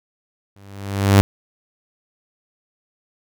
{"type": "tone with exponential growth", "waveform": "sawtooth", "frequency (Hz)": 99.2, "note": "G2", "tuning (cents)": 21, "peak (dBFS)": -3, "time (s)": [0.56, 1.21], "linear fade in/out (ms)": 0, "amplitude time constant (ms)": 140, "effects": []}